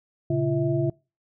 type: tone cluster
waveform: sine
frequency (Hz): 117.8 / 139.9 / 341.2 / 648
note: A#2 / C#3 / F4 / E5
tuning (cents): +19 / +16 / -40 / -30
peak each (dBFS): -31 / -24 / -25 / -30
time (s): 0.3-0.9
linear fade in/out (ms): 5
effects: noise-tail reverb RT60 0.3 s tail -25 dB re dry